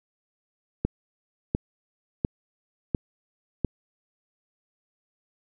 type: click train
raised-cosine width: 3 ms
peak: -10 dBFS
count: 5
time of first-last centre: 0.85-3.647 s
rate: 1.43 Hz
effects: none